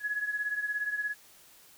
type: beating tone pair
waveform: sine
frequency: 1681 / 1698 Hz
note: G#6 / G#6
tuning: +20 / +38 cents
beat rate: 17 Hz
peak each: -31 / -36 dBFS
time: 0-1.15 s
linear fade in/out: 50 ms
effects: white hiss -57 dBFS RMS until 1.77 s